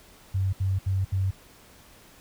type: tone bursts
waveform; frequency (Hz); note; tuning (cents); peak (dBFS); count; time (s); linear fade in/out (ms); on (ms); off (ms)
sine; 95.6; G2; -43; -22; 4; 0.34-1.31; 10; 190; 70
effects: pink hiss -53 dBFS RMS until 2.2 s